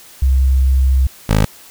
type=tone pair in turn; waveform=sine / 15% pulse; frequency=65.9 / 52.8 Hz; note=C2 / G#1; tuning=+13 / +29 cents; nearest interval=major third; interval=384 cents; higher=first; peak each=-9 / -4 dBFS; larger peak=second; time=0.22-1.07 / 1.29-1.45 s; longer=first; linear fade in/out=5 ms; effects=white hiss -41 dBFS RMS until 1.7 s